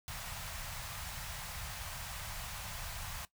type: band-stop noise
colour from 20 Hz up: pink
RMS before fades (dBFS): -43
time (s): 0.08-3.25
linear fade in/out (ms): 0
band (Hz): 150 to 690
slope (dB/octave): 24
effects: noise-tail reverb RT60 0.1 s tail -17 dB re dry